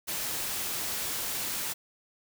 white noise, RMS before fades -33 dBFS, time 0.07-1.74 s, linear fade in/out 20 ms, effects none

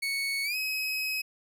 30% pulse tone with pitch glide, 2217 to 2547 Hz, C#7 to D#7, 0 to +40 cents, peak -26 dBFS, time 0.02-1.22 s, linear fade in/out 10 ms, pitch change +240 cents, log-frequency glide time 0.44-0.56 s, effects none

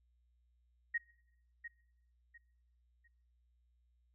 sine tone with echo, 1878 Hz, A#6, 12 cents sharp, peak -32 dBFS, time 0.94-0.98 s, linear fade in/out 10 ms, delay 700 ms, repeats 3, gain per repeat -11 dB, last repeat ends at 3.08 s, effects noise-tail reverb RT60 0.8 s tail -22 dB re dry + added 60 Hz sine -70 dBFS peak until 4.14 s

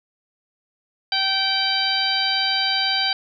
harmonic tone with a mistuned harmonic, 774 Hz, G5, 22 cents flat, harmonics 1 / 2 / 3 / 4 / 5 / 6, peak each -27 / -27 / -29 / -25 / -26 / -23 dBFS, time 1.12-3.13 s, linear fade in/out 2 ms, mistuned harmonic 6, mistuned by +20 cents, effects none

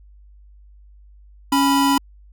square tone pair together, 277.2 / 987.8 Hz, C#4 / B5, 0 / 0 cents, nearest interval octave + minor seventh, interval 2200 cents, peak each -17 / -19 dBFS, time 1.52-1.98 s, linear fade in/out 5 ms, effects added 50 Hz sine -44 dBFS peak until 2.32 s

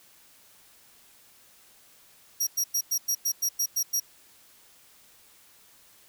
sawtooth tone bursts, 5680 Hz, F8, 28 cents sharp, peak -21 dBFS, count 10, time 2.4-4.001 s, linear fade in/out 10 ms, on 71 ms, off 99 ms, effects white hiss -57 dBFS RMS until 6.08 s

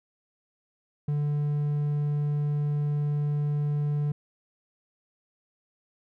triangle tone, 146.83 Hz, D3, in tune, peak -22 dBFS, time 1.08-4.12 s, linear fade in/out 5 ms, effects none

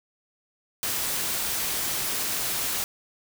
white noise, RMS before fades -28 dBFS, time 0.83-2.84 s, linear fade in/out 0 ms, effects none

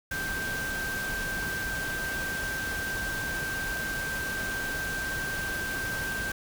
sine tone in noise, 1568 Hz, G6, in tune, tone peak -31 dBFS, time 0.11-6.32 s, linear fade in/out 5 ms, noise pink, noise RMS -36 dBFS, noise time 0.11-6.32 s, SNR +2 dB, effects none

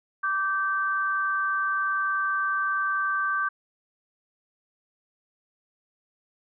sine tone pair together, 1166.1 / 1555 Hz, D6 / G6, -13 / -14 cents, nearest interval perfect fourth, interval 499 cents, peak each -26 / -26 dBFS, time 0.23-3.49 s, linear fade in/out 10 ms, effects none

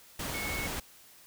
sine tone in noise, 2200 Hz, C#7, 14 cents flat, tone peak -36 dBFS, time 0.34-0.67 s, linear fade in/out 5 ms, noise pink, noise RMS -36 dBFS, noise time 0.19-0.8 s, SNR -3 dB, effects white hiss -56 dBFS RMS until 1.26 s

